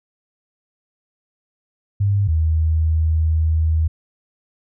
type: tone pair in turn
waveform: sine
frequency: 100.3 / 79.61 Hz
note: G2 / D#2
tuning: +40 / +40 cents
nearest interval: major third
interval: 400 cents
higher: first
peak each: -14 dBFS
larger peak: neither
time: 2-2.28 / 2.28-3.88 s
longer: second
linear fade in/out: 10 ms
effects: none